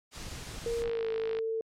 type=noise; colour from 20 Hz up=white; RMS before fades=-42 dBFS; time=0.11-0.85 s; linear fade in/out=50 ms
type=noise bursts; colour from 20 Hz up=brown; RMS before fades=-42 dBFS; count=5; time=0.16-0.898 s; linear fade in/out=2 ms; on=130 ms; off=22 ms
type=tone with pitch glide; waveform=sine; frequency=466.2 to 447.7 Hz; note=A#4 to A4; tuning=0 to +30 cents; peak=-29 dBFS; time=0.66-1.61 s; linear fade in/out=2 ms; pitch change=-70 cents; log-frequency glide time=0.87-1.1 s
type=click train; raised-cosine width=0.3 ms; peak=-25 dBFS; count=31; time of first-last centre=0.82-1.388 s; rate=52.8 Hz
effects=low-pass 7000 Hz 12 dB/octave + MP3 96 kbps